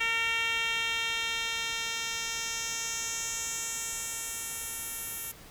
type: tone with band-pass filter sweep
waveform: 10% pulse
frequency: 457.2 Hz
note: A#4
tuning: 34 cents flat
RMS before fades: -33 dBFS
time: 0-5.32 s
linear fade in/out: 10 ms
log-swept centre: 2600 to 12000 Hz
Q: 2
effects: pink hiss -51 dBFS RMS until 5.5 s